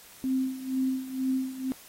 sine tone with tremolo, 261.6 Hz, C4, in tune, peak -23 dBFS, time 0.24-1.72 s, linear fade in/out 0 ms, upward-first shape sine, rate 2.1 Hz, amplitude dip 80%, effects white hiss -51 dBFS RMS until 1.88 s + AAC 48 kbps

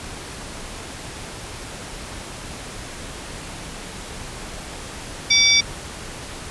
sine tone cluster, 2285 / 3543 / 4709 / 5650 Hz, D7 / A7 / D8 / F8, -48 / +11 / +4 / +19 cents, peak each -18 dBFS, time 5.3-5.61 s, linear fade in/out 10 ms, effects pink hiss -34 dBFS RMS until 6.5 s + resampled to 24000 Hz

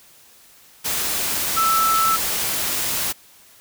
sine tone in noise, 1318.5 Hz, E6, in tune, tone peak -16 dBFS, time 1.56-2.17 s, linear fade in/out 20 ms, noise white, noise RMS -23 dBFS, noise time 0.84-3.13 s, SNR +4 dB, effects white hiss -50 dBFS RMS until 3.6 s

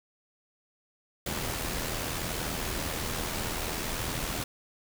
pink noise with amplitude modulation, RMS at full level -31 dBFS, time 1.26-4.44 s, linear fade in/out 5 ms, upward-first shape sine, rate 80.6 Hz, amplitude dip 45%, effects none

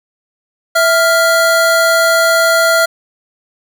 square tone pair together, 659.2 / 1396.9 Hz, E5 / F6, 0 / 0 cents, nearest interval octave + minor second, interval 1300 cents, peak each -12 dBFS, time 0.75-2.86 s, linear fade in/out 10 ms, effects none

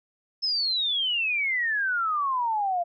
sine exponential sweep, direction down, 5274 to 678 Hz, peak -23 dBFS, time 0.42-2.84 s, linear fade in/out 20 ms, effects none

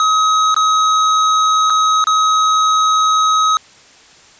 square tone with dropouts, 1271 Hz, D#6, 36 cents sharp, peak -11 dBFS, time 0-3.57 s, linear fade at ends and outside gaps 1 ms, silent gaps 0.544-0.564 / 1.699-1.703 / 2.041-2.07 s, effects white hiss -44 dBFS RMS until 4.39 s + resampled to 16000 Hz

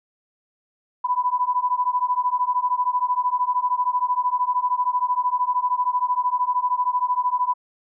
sine beating tone pair, 987.8 / 1000.8 Hz, B5 / B5, 0 / +23 cents, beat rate 13 Hz, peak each -22 dBFS, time 1.04-7.54 s, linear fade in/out 10 ms, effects none

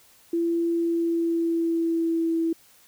sine tone with pitch glide, 337.2 to 329.1 Hz, E4 to E4, +39 to -3 cents, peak -21 dBFS, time 0.33-2.53 s, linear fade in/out 5 ms, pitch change -42 cents, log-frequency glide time 0.73-2.37 s, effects white hiss -56 dBFS RMS until 2.87 s

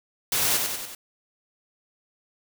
white noise with echo, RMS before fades -24 dBFS, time 0.32-0.57 s, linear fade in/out 2 ms, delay 95 ms, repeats 4, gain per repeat -4 dB, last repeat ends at 0.95 s, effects none

